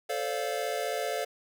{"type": "chord", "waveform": "square", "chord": "D minor seventh", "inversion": "second", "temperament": "equal with one note detuned", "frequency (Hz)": [440, 523.3, 578.6, 698.5], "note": ["A4", "C5", "D5", "F5"], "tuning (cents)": [0, 0, -26, 0], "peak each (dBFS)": [-36, -37, -36, -35], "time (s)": [0.09, 1.25], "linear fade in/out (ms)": 10, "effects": []}